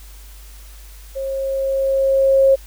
sine tone with level ramp, 540 Hz, C#5, 45 cents flat, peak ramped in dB -22 to -8 dBFS, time 1.15-2.56 s, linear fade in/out 20 ms, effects added 50 Hz sine -37 dBFS peak until 2.66 s + white hiss -46 dBFS RMS until 2.66 s

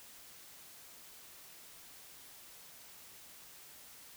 silence, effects white hiss -55 dBFS RMS until 4.16 s

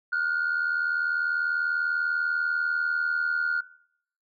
sine tone pair together, 1419.9 / 1500 Hz, F6 / F#6, +28 / +23 cents, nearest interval minor second, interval 95 cents, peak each -24 / -26 dBFS, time 0.12-3.61 s, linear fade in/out 10 ms, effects noise-tail reverb RT60 0.7 s tail -22 dB re dry + tanh soft clip ceiling -19 dBFS

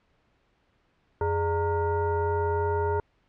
sine tone with frequency modulation, 415.3 Hz, G#4, in tune, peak -23 dBFS, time 1.21-3 s, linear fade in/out 2 ms, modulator 505 Hz, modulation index 1.2, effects pink hiss -68 dBFS RMS until 3.28 s + low-pass 3000 Hz 12 dB/octave

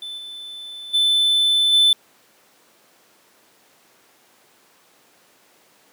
triangle tone with level steps, 3520 Hz, A7, in tune, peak -28 / -31 / -13 / -10 dBFS, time 0.02-1.93 s, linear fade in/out 2 ms, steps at 0.17 / 0.93 / 1.72 s, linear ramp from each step 20 ms, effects pink hiss -55 dBFS RMS until 5.92 s + high-pass 300 Hz 12 dB/octave

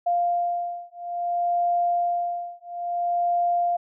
sine beating tone pair, 698 / 698.59 Hz, F5 / F5, -1 / 0 cents, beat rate 0.59 Hz, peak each -25 / -25 dBFS, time 0.06-3.77 s, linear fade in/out 10 ms, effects none

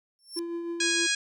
30% pulse tone with exponential growth, 5420 Hz, E8, 47 cents sharp, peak -25 dBFS, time 0.19-0.39 s, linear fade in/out 0 ms, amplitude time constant 43 ms
triangle tone with tremolo, 340 Hz, F4, 46 cents flat, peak -27 dBFS, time 0.36-1.07 s, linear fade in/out 10 ms, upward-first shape triangle, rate 6.5 Hz, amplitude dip 40%
harmonic tone, 826 Hz, G#5, 10 cents flat, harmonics 2 / 3 / 4 / 5 / 6 / 7 / 8 / 9 / 10, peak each -29 / -31 / -32 / -33 / -34 / -34 / -35 / -36 / -36 dBFS, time 0.8-1.15 s, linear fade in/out 5 ms
effects none

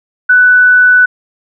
sine tone, 1491 Hz, F#6, 13 cents sharp, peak -3 dBFS, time 0.29-1.06 s, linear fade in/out 10 ms, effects none

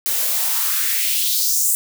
blue noise with high-pass filter sweep, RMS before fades -19 dBFS, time 0.06-1.75 s, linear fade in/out 0 ms, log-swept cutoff 370 to 8600 Hz, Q 2.7, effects none

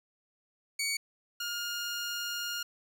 15% pulse tone pair in turn, 2250 / 1417.4 Hz, C#7 / F6, +25 / +25 cents, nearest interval minor sixth, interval 800 cents, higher first, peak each -23 / -27 dBFS, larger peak first, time 0.79-0.97 / 1.4-2.63 s, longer second, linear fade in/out 5 ms, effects none

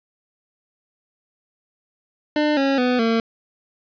25% pulse tone with pitch steps, 300 / 273.5 / 249.4 / 227.4 Hz, D4 / C#4 / B3 / A#3, +37 / -23 / +17 / -43 cents, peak -13 dBFS, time 2.36-3.2 s, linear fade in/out 2 ms, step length 210 ms, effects resampled to 11025 Hz + 9-bit

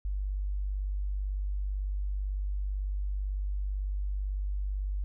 sine tone, 49 Hz, G1, in tune, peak -29 dBFS, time 0.05-5.04 s, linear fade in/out 0 ms, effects none

